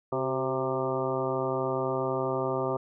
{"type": "harmonic tone with a mistuned harmonic", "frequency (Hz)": 132.1, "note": "C3", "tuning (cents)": 17, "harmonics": [1, 2, 3, 4, 5, 6, 7, 8, 9], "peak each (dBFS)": [-36, -37, -31, -33, -34, -40, -37, -42, -36], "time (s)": [0.12, 2.77], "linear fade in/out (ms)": 5, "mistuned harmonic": 3, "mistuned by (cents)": -38, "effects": []}